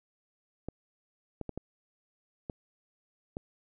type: clicks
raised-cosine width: 2 ms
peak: -23 dBFS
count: 6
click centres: 0.686 / 1.413 / 1.493 / 1.576 / 2.498 / 3.369 s
effects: none